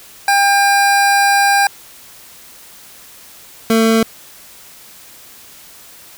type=tone pair in turn; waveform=25% pulse; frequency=800 / 224.5 Hz; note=G5 / A3; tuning=+35 / +35 cents; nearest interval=octave + minor seventh; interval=2200 cents; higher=first; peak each=-6 dBFS; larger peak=neither; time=0.28-1.67 / 3.7-4.03 s; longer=first; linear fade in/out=2 ms; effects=white hiss -40 dBFS RMS until 6.17 s